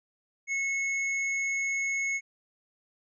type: tone with tanh clipping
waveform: sine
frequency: 2188 Hz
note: C#7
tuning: 23 cents flat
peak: -29 dBFS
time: 0.47-2.21 s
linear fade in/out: 50 ms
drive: 13 dB
effects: resampled to 22050 Hz